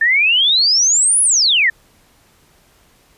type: exponential two-way sweep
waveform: sine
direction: up then down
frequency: 1760 to 10548 to 1760 Hz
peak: -10 dBFS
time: 0.01-1.7 s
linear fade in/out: 5 ms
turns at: 1.22 s
effects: pink hiss -53 dBFS RMS until 3.17 s + resampled to 32000 Hz